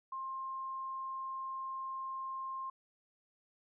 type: tone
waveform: sine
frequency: 1060 Hz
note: C6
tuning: 22 cents sharp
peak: -38 dBFS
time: 0.12-2.7 s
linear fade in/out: 5 ms
effects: none